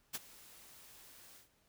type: noise with ADSR envelope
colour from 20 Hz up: white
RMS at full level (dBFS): -38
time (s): 0.13-1.49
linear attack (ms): 20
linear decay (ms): 31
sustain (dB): -20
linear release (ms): 130
effects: pink hiss -73 dBFS RMS until 1.68 s